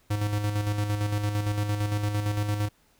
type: tone with tremolo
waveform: square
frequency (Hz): 103.83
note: G#2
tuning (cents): 0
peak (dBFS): -24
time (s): 0.1-2.69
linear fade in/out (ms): 10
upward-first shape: square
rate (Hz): 8.8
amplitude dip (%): 45
effects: pink hiss -64 dBFS RMS until 2.99 s